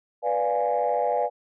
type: chord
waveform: sine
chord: B diminished seventh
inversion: none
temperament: equal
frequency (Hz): 493.9 / 587.3 / 698.5 / 830.6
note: B4 / D5 / F5 / Ab5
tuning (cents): 0 / 0 / 0 / 0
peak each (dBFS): -26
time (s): 0.22-1.3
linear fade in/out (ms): 50
effects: tanh soft clip ceiling -14 dBFS